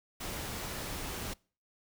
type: noise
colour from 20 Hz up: pink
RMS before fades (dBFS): -39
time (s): 0.2-1.34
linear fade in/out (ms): 10
effects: noise-tail reverb RT60 0.4 s tail -25 dB re dry